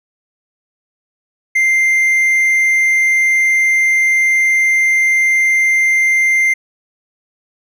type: tone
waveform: triangle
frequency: 2093 Hz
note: C7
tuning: in tune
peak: -8 dBFS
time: 1.55-6.54 s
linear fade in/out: 10 ms
effects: none